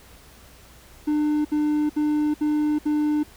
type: tone bursts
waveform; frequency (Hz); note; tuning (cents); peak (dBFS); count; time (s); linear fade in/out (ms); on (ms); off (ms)
triangle; 300; D4; +37; -17; 5; 1.07-3.234; 10; 380; 66
effects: added 60 Hz sine -52 dBFS peak until 3.36 s + pink hiss -50 dBFS RMS until 3.36 s